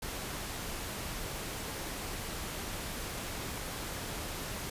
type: noise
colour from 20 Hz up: pink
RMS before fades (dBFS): -39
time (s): 0.02-4.7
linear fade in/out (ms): 5
effects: resampled to 32000 Hz